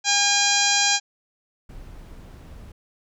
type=harmonic tone; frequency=810 Hz; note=G#5; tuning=43 cents flat; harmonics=1 / 2 / 3 / 4 / 5 / 6 / 7 / 8 / 9; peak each=-26 / -26 / -26 / -26 / -26 / -26 / -26 / -26 / -26 dBFS; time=0.04-1 s; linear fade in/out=50 ms
type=noise; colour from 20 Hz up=brown; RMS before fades=-41 dBFS; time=1.69-2.72 s; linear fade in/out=5 ms
effects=none